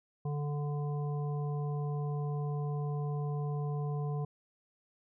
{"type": "harmonic tone", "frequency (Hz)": 146.2, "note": "D3", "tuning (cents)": -7, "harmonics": [1, 3, 5, 7], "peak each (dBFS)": [-32, -42, -46, -49], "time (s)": [0.25, 4.25], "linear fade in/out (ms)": 5, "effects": []}